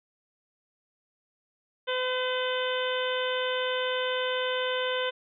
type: harmonic tone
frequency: 508 Hz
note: B4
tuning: 49 cents sharp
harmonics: 1 / 2 / 3 / 4 / 5 / 6 / 7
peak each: -29 / -35 / -34 / -39 / -41 / -35 / -37 dBFS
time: 1.87-5.11 s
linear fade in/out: 20 ms
effects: none